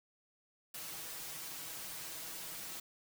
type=noise with comb filter; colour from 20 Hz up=white; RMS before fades=-45 dBFS; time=0.74-2.8 s; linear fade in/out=5 ms; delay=6.2 ms; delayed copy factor=+0.85; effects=none